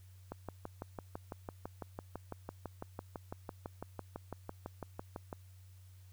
click train, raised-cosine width 1 ms, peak -27 dBFS, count 31, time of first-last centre 0.32-5.328 s, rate 5.99 Hz, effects added 93 Hz sine -54 dBFS peak until 6.12 s + white hiss -69 dBFS RMS until 6.12 s

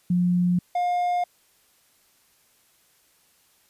sine / triangle tone pair in turn, 177.7 / 710.8 Hz, F3 / F5, +30 / +30 cents, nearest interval 2 octaves, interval 2400 cents, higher second, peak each -18 / -19 dBFS, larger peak first, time 0.1-0.59 / 0.75-1.24 s, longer neither, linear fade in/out 5 ms, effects white hiss -62 dBFS RMS until 3.69 s + resampled to 32000 Hz

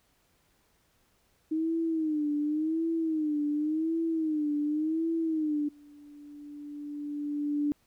sine tone with vibrato, 311.3 Hz, D#4, 1 cent sharp, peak -26 dBFS, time 1.51-5.69 s, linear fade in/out 10 ms, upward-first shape sine, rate 0.9 Hz, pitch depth 100 cents each way
sine tone with exponential growth, 292.5 Hz, D4, 7 cents flat, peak -24 dBFS, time 4.86-7.72 s, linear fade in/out 0 ms, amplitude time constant 620 ms
effects pink hiss -69 dBFS RMS until 7.86 s

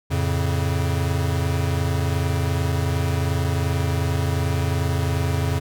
square chord, F augmented, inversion none, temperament equal, 87.31 / 110 / 138.59 Hz, F2 / A2 / C#3, 0 / 0 / 0 cents, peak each -23 / -29 / -25 dBFS, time 0.1-5.6 s, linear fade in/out 20 ms, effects none

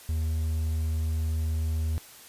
triangle tone, 79.2 Hz, D#2, 31 cents sharp, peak -23 dBFS, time 0.09-1.98 s, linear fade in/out 0 ms, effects white hiss -49 dBFS RMS until 2.28 s + resampled to 32000 Hz

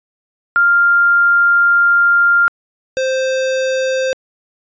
sine / square tone pair in turn, 1396.9 / 523.2 Hz, F6 / C5, 0 / 0 cents, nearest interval octave + perfect fourth, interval 1700 cents, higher first, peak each -8 / -15 dBFS, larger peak first, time 0.56-2.48 / 2.97-4.13 s, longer first, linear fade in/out 0 ms, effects resampled to 16000 Hz

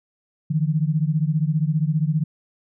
sine beating tone pair, 150 / 165 Hz, D3 / E3, +37 / +2 cents, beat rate 15 Hz, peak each -20 / -22 dBFS, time 0.5-2.24 s, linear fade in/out 10 ms, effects none

